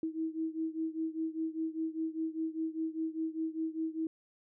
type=beating tone pair; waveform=sine; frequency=319.3 / 324.3 Hz; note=D#4 / E4; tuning=+45 / -28 cents; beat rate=5 Hz; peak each=-35 / -37 dBFS; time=0.03-4.07 s; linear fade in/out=2 ms; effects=none